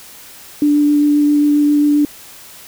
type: tone with vibrato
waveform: sine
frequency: 293.5 Hz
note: D4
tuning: 1 cent flat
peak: -9 dBFS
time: 0.62-2.05 s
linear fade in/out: 2 ms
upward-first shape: sine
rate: 7.5 Hz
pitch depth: 9 cents each way
effects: white hiss -38 dBFS RMS until 2.67 s